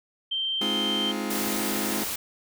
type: tone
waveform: sine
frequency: 3136 Hz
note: G7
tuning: in tune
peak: -25 dBFS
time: 0.31-1.12 s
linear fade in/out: 10 ms
type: chord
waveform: sawtooth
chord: F minor seventh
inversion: first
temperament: just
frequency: 209.5 / 261.9 / 314.3 / 349.2 Hz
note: Ab3 / C4 / Eb4 / F4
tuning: +15 / +2 / +18 / 0 cents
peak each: -27 / -30 / -30 / -31 dBFS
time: 0.61-2.04 s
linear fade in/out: 5 ms
type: noise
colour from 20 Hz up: white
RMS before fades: -31 dBFS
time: 1.3-2.16 s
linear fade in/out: 5 ms
effects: none